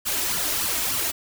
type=noise with flanger; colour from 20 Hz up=white; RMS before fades=-25 dBFS; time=0.05-1.12 s; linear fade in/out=20 ms; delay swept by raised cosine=0.66 to 3.26 ms; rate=3.4 Hz; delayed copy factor=+0.7; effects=none